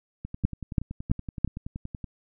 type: two click trains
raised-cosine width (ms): 5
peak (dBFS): -22 / -9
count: 20 / 4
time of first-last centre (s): 0.25-2.042 / 0.45-1.447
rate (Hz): 10.6 / 3.01
effects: none